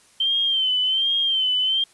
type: tone with vibrato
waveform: sine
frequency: 3118 Hz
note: G7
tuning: 10 cents flat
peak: -18 dBFS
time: 0.2-1.84 s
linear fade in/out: 5 ms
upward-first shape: sine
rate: 1.3 Hz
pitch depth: 69 cents each way
effects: white hiss -55 dBFS RMS until 1.93 s + resampled to 24000 Hz